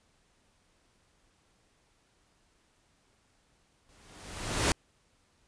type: noise with exponential growth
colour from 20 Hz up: pink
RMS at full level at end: -24 dBFS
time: 3.89-4.72 s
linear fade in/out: 1 ms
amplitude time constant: 180 ms
effects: pink hiss -69 dBFS RMS until 5.47 s + resampled to 22050 Hz